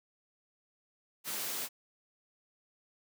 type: high-pass noise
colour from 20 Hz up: white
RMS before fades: -37 dBFS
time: 1.24-1.69 s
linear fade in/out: 50 ms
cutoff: 150 Hz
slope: 24 dB/octave
effects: none